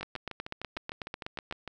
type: two click trains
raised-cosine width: 0.3 ms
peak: -22 / -19 dBFS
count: 12 / 13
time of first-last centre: 0.01-1.677 / 0.03-1.511 s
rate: 6.6 / 8.1 Hz
effects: none